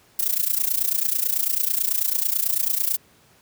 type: noise with amplitude modulation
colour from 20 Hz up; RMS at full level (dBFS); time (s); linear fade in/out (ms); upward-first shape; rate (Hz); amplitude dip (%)
violet; -19; 0.19-2.97; 5; sine; 29.1; 85
effects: pink hiss -56 dBFS RMS until 3.41 s + high-pass 80 Hz 12 dB/octave